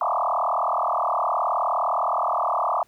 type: tone with frequency modulation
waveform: sine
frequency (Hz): 932.3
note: A#5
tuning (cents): 0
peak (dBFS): -20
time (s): 0.01-2.83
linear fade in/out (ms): 2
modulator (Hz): 39.3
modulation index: 7.3
effects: pink hiss -62 dBFS RMS until 2.87 s